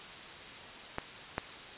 clicks, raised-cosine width 0.5 ms, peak -18 / -16 dBFS, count 2, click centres 0.984 / 1.381 s, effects white hiss -46 dBFS RMS until 1.77 s + resampled to 8000 Hz

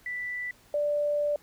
sine tone pair in turn, 1975.5 / 587.3 Hz, B6 / D5, 0 / 0 cents, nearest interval octave + major sixth, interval 2100 cents, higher first, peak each -31 / -24 dBFS, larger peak second, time 0.06-0.51 / 0.74-1.36 s, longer second, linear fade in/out 2 ms, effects pink hiss -59 dBFS RMS until 1.42 s

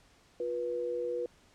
sine tone pair together, 353.6 / 487.3 Hz, F4 / B4, +22 / -23 cents, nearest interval tritone, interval 555 cents, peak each -38 / -32 dBFS, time 0.4-1.26 s, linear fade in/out 2 ms, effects pink hiss -63 dBFS RMS until 1.54 s + low-pass 8000 Hz 12 dB/octave

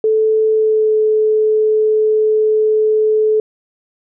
sine tone with pitch glide, 436.9 to 431.9 Hz, A4 to A4, -12 to -32 cents, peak -10 dBFS, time 0.04-3.4 s, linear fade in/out 2 ms, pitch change -20 cents, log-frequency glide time 0.51-0.96 s, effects none

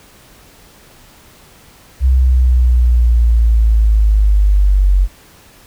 sine linear sweep, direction down, 65.41 to 46.25 Hz, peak -7 dBFS, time 2-5.08 s, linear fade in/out 50 ms, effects pink hiss -44 dBFS RMS until 5.66 s

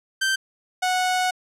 sawtooth tone pair in turn, 1559 / 735.8 Hz, G6 / F#5, -10 / -10 cents, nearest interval octave + minor second, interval 1300 cents, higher first, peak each -16 dBFS, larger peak neither, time 0.21-0.36 / 0.82-1.31 s, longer second, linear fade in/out 10 ms, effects low-pass 10000 Hz 12 dB/octave

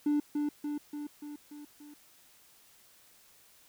triangle tone with echo, 294.4 Hz, D4, 4 cents sharp, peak -22 dBFS, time 0.06-0.2 s, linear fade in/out 5 ms, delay 290 ms, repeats 6, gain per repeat -4 dB, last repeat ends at 1.94 s, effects tanh soft clip ceiling -20 dBFS + white hiss -61 dBFS RMS until 3.68 s

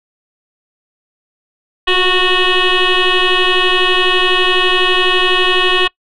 sine tone with frequency modulation, 1470 Hz, F#6, 12 cents flat, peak -8 dBFS, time 1.87-5.88 s, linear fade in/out 10 ms, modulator 366 Hz, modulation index 5.2, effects noise-tail reverb RT60 0.1 s tail -24 dB re dry + tanh soft clip ceiling -5 dBFS

